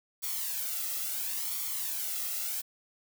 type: noise with flanger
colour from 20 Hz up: blue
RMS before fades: -34 dBFS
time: 0.22-2.62 s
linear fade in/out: 20 ms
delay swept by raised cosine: 0.89 to 1.53 ms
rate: 0.73 Hz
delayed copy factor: +0.65
effects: none